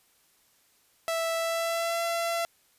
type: tone with pitch glide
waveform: sawtooth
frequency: 659.3 to 675.9 Hz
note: E5 to E5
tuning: 0 to +43 cents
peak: -23 dBFS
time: 1.08-2.45 s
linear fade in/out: 0 ms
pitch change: +43 cents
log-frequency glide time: 1.36-2.02 s
effects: white hiss -65 dBFS RMS until 2.78 s + resampled to 32000 Hz